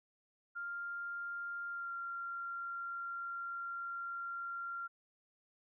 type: tone with pitch glide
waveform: sine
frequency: 1396.9 to 1381.7 Hz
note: F6 to F6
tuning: 0 to -19 cents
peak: -39 dBFS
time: 0.55-4.88 s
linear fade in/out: 20 ms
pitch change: -19 cents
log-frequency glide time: 1.69-1.92 s
effects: none